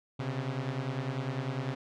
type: beating tone pair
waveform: sawtooth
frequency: 127 / 137 Hz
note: B2 / C#3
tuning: +49 / -20 cents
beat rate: 10 Hz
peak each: -31 / -31 dBFS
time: 0.19-1.75 s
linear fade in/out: 10 ms
effects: low-pass 4000 Hz 12 dB/octave